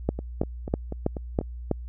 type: two click trains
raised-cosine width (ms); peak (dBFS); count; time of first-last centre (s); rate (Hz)
2; -19 / -9; 6 / 6; 0.19-1.412 / 0.09-1.713; 4.09 / 3.08
effects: added 60 Hz sine -34 dBFS peak until 1.88 s